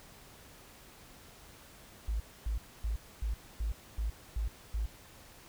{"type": "tone bursts", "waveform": "sine", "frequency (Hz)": 54.2, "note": "A1", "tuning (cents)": -25, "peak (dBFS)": -30, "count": 8, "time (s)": [2.08, 4.86], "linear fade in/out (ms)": 5, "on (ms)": 120, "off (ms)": 260, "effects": ["pink hiss -55 dBFS RMS until 5.48 s"]}